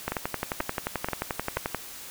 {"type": "two click trains", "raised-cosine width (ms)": 0.5, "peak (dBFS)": [-13, -12], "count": [4, 20], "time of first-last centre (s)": [[0.12, 1.569], [0.08, 1.747]], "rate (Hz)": [2.07, 11.4], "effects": ["white hiss -42 dBFS RMS until 2.1 s"]}